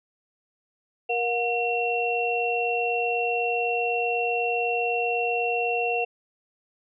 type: tone cluster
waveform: sine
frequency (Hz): 470.9 / 722 / 2724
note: A#4 / F#5 / F7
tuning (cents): +18 / -43 / -44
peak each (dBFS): -27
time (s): 1.09-6.05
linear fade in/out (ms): 10
effects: none